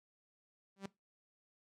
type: tone with exponential growth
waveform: sawtooth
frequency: 195.6 Hz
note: G3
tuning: 4 cents flat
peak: -34 dBFS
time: 0.76-0.86 s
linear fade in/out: 5 ms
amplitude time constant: 21 ms
effects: noise-tail reverb RT60 0.2 s tail -20 dB re dry + low-pass 8000 Hz 12 dB/octave